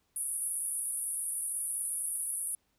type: band-pass noise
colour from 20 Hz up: pink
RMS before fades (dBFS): -35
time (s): 0.16-2.55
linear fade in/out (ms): 2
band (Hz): 9500 to 11000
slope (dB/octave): 96
effects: pink hiss -75 dBFS RMS until 2.78 s